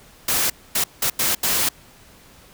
white noise bursts at uneven times, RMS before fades -20 dBFS, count 5, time 0.28-0.5 / 0.75-0.84 / 1.02-1.1 / 1.19-1.35 / 1.43-1.69 s, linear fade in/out 5 ms, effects pink hiss -49 dBFS RMS until 2.53 s

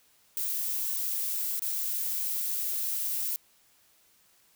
violet noise with dropouts, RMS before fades -31 dBFS, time 0.37-3.36 s, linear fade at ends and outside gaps 0 ms, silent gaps 1.594-1.621 s, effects white hiss -64 dBFS RMS until 4.55 s

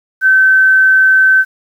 sine tone, 1537 Hz, G6, 35 cents flat, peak -5 dBFS, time 0.21-1.45 s, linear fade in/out 50 ms, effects 7-bit

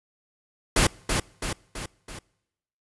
pink noise with echo, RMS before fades -19 dBFS, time 0.76-0.87 s, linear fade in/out 5 ms, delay 330 ms, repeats 4, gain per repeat -5 dB, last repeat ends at 2.19 s, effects noise-tail reverb RT60 0.9 s tail -25 dB re dry + resampled to 24000 Hz

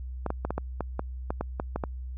clicks, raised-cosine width 1 ms, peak -15 dBFS, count 12, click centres 0.263 / 0.304 / 0.45 / 0.506 / 0.58 / 0.807 / 0.994 / 1.305 / 1.41 / 1.599 / 1.76 / 1.838 s, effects added 63 Hz sine -34 dBFS peak until 2.17 s

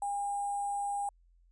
sine tone with sample-and-hold, 809 Hz, G#5, 46 cents flat, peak -31 dBFS, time 0.02-1.09 s, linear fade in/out 2 ms, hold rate 8820 Hz, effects added 43 Hz sine -61 dBFS peak until 1.51 s + resampled to 24000 Hz

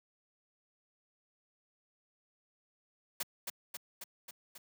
white noise with echo, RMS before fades -36 dBFS, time 3.2-3.23 s, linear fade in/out 5 ms, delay 270 ms, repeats 5, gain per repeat -3 dB, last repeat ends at 4.58 s, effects high-pass 150 Hz 12 dB/octave

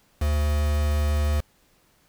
triangle tone with quantisation, 74.5 Hz, D2, 25 cents sharp, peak -18 dBFS, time 0.21-1.41 s, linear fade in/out 10 ms, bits 5, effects pink hiss -62 dBFS RMS until 2.08 s

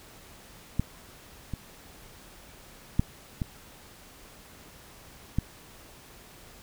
clicks, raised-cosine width 5 ms, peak -12 / -20 / -9 / -16 / -12 dBFS, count 5, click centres 0.796 / 1.537 / 2.995 / 3.418 / 5.386 s, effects pink hiss -51 dBFS RMS until 6.62 s

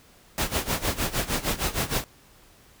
pink noise with tremolo, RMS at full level -24 dBFS, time 0.38-2.04 s, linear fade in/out 0 ms, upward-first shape sine, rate 6.5 Hz, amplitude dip 85%, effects pink hiss -55 dBFS RMS until 2.8 s

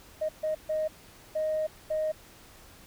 sine tone bursts at uneven times, 622.3 Hz, D#5, in tune, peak -25 dBFS, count 5, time 0.21-0.29 / 0.43-0.55 / 0.69-0.88 / 1.35-1.67 / 1.9-2.12 s, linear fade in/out 10 ms, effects tanh soft clip ceiling -22 dBFS + pink hiss -53 dBFS RMS until 2.86 s

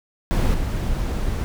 brown noise with level steps, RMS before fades -18 / -23 dBFS, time 0.31-1.44 s, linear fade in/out 0 ms, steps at 0.54 s, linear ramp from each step 2 ms, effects none

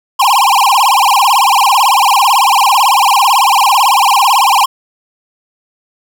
square tone with vibrato, 920 Hz, A#5, 23 cents flat, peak -7 dBFS, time 0.19-4.66 s, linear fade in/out 10 ms, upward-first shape sine, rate 18 Hz, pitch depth 290 cents each way, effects 8-bit

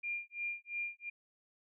sine tone with tremolo, 2400 Hz, D7, 37 cents sharp, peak -34 dBFS, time 0.03-1.1 s, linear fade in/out 10 ms, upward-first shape sine, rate 2.9 Hz, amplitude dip 100%, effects none

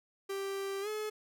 45% pulse tone with pitch glide, 392 to 427.5 Hz, G4 to A4, 0 to -50 cents, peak -35 dBFS, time 0.29-1.1 s, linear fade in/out 10 ms, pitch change +150 cents, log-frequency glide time 0.81-0.88 s, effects none

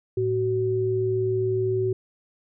sine tone pair together, 111.6 / 376 Hz, A2 / F#4, +25 / +28 cents, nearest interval octave + major sixth, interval 2103 cents, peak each -27 / -22 dBFS, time 0.17-1.93 s, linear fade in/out 5 ms, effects none

